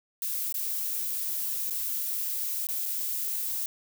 violet noise with dropouts, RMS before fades -31 dBFS, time 0.22-3.66 s, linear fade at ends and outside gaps 1 ms, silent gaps 0.525-0.542 / 1.699-1.706 / 2.67-2.688 / 2.856-2.86 s, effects none

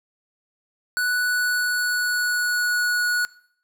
square tone with pitch glide, 1480 to 1462.2 Hz, F#6 to F#6, 0 to -21 cents, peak -21 dBFS, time 0.97-3.25 s, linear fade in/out 0 ms, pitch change -21 cents, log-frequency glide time 1.19-2.84 s, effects noise-tail reverb RT60 0.6 s tail -20 dB re dry

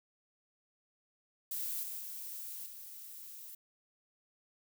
violet noise with level steps, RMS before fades -38 / -42 / -44 / -49 dBFS, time 1.51-3.55 s, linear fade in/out 5 ms, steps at 1.83 / 1.99 / 2.66 s, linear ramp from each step 2 ms, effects none

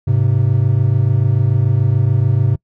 triangle tone pair together, 103.92 / 130.81 Hz, G#2 / C3, +2 / 0 cents, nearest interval major third, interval 398 cents, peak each -12 dBFS, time 0.07-2.56 s, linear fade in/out 10 ms, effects noise-tail reverb RT60 0.1 s tail -25 dB re dry

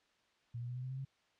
sine tone with pitch steps, 118.3 / 120.93 / 123.61 / 126.35 / 129.16 / 132.02 / 134.95 Hz, A#2 / B2 / B2 / B2 / C3 / C3 / C#3, +26 / -36 / +2 / +40 / -22 / +16 / -46 cents, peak -39 dBFS, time 0.54-1.051 s, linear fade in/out 10 ms, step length 73 ms, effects white hiss -73 dBFS RMS until 1.39 s + low-pass 4000 Hz 12 dB/octave

